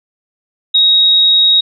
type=tone; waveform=sine; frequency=3782 Hz; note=A#7; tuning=24 cents sharp; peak=-6 dBFS; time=0.74-1.61 s; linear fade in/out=10 ms; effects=none